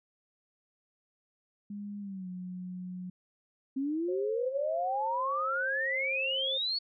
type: tone with pitch glide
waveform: sine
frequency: 204.2 to 181.92 Hz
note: G#3 to F#3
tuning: -29 to -29 cents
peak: -37 dBFS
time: 1.7-3.1 s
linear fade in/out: 5 ms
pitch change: -200 cents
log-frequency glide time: 2-2.28 s
type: exponential sweep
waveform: sine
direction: up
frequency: 261.6 to 4484 Hz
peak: -29 dBFS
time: 3.76-6.79 s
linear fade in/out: 10 ms
type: tone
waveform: sine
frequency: 533 Hz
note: C5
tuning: 32 cents sharp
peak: -36 dBFS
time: 4.08-6.58 s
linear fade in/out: 10 ms
effects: none